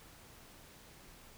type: silence
effects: pink hiss -57 dBFS RMS until 1.37 s